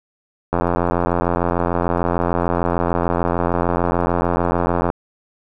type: click train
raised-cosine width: 1 ms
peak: -4 dBFS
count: 380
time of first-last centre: 0.53-4.901 s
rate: 86.7 Hz
effects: none